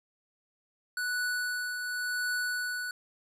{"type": "tone with tremolo", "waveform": "square", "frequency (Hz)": 1480, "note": "F#6", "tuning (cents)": 0, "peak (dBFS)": -29, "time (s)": [0.97, 2.91], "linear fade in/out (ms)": 2, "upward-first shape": "triangle", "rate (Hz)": 0.92, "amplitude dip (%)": 45, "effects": ["resampled to 32000 Hz"]}